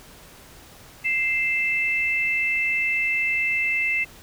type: tone pair together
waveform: sine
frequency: 2093 / 2644 Hz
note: C7 / E7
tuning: 0 / +5 cents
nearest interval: major third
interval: 405 cents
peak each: -23 / -23 dBFS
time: 1.04-4.05 s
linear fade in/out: 20 ms
effects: pink hiss -47 dBFS RMS until 4.22 s